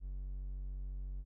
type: tone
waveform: triangle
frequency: 47 Hz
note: F#1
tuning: 28 cents sharp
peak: -37 dBFS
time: 0-1.25 s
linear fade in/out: 50 ms
effects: none